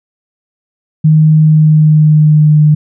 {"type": "tone with pitch glide", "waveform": "sine", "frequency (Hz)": [155.56, 151.39], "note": ["D#3", "D#3"], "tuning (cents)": [0, -47], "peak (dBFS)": -3, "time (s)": [1.04, 2.75], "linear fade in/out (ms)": 10, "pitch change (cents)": -47, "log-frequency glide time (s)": [1.39, 2.62], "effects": []}